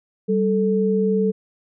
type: tone pair together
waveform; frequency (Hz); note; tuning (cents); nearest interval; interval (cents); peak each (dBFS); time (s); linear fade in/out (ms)
sine; 194.29 / 438.7; G3 / A4; -15 / -5; octave + major second; 1410; -19; 0.28-1.32; 20
effects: none